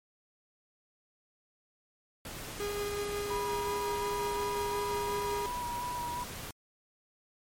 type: noise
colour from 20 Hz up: pink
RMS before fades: -42 dBFS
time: 2.25-6.51 s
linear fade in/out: 2 ms
type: tone with tremolo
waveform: 45% pulse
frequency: 410 Hz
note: G#4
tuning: 22 cents flat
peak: -32 dBFS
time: 2.6-5.46 s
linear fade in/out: 0 ms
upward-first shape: triangle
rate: 5.6 Hz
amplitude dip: 30%
type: tone with vibrato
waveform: sine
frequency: 970 Hz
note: B5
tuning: 31 cents flat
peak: -34 dBFS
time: 3.3-6.24 s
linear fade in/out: 10 ms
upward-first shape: square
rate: 2.8 Hz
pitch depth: 17 cents each way
effects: MP3 64 kbps